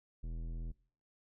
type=tone with tanh clipping; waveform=sine; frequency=41.2 Hz; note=E1; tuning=in tune; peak=-40 dBFS; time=0.23-0.72 s; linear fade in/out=10 ms; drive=15 dB; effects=noise-tail reverb RT60 0.5 s tail -24 dB re dry